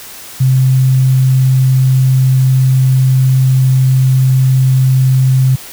sine tone, 130.81 Hz, C3, in tune, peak -6 dBFS, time 0.4-5.56 s, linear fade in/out 10 ms, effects white hiss -31 dBFS RMS until 5.72 s

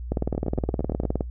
two click trains, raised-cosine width 2 ms, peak -15 / -11 dBFS, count 7 / 22, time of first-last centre 0.35-1.035 / 0.12-1.208 s, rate 8.76 / 19.3 Hz, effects noise-tail reverb RT60 0.1 s tail -23 dB re dry + added 60 Hz sine -31 dBFS peak until 1.3 s

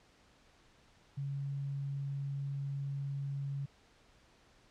sine tone, 139.4 Hz, C#3, 10 cents sharp, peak -35 dBFS, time 1.17-3.66 s, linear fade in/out 10 ms, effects pink hiss -65 dBFS RMS until 4.7 s + low-pass 6000 Hz 12 dB/octave

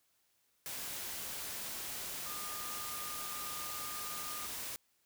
sine tone in noise, 1215 Hz, D#6, 42 cents flat, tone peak -46 dBFS, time 2.26-4.46 s, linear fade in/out 0 ms, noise white, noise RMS -42 dBFS, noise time 0.66-4.76 s, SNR -7 dB, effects white hiss -75 dBFS RMS until 5.05 s

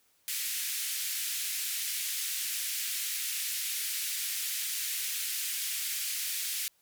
white band-pass noise, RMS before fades -34 dBFS, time 0.28-6.68 s, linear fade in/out 0 ms, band 1900 to 16000 Hz, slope 24 dB/octave, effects white hiss -69 dBFS RMS until 6.81 s

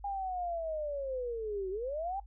sine linear two-way sweep, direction down then up, 812 to 368.4 to 812 Hz, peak -33 dBFS, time 0.04-2.2 s, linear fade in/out 5 ms, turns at 1.7 s, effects noise-tail reverb RT60 0.1 s tail -18 dB re dry + added 50 Hz sine -48 dBFS peak until 2.26 s

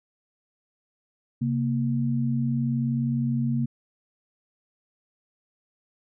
sine tone pair together, 133.74 / 233.1 Hz, C3 / A#3, +38 / 0 cents, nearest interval minor seventh, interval 962 cents, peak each -25 dBFS, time 1.41-3.66 s, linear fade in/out 10 ms, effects none

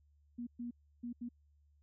sine tone bursts at uneven times, 239.6 Hz, A#3, 48 cents sharp, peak -39 dBFS, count 4, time 0.38-0.47 / 0.59-0.71 / 1.03-1.13 / 1.21-1.29 s, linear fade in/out 10 ms, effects added 73 Hz sine -66 dBFS peak until 1.82 s

